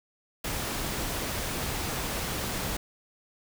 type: noise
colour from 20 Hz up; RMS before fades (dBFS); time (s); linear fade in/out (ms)
pink; -32; 0.44-2.77; 5
effects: none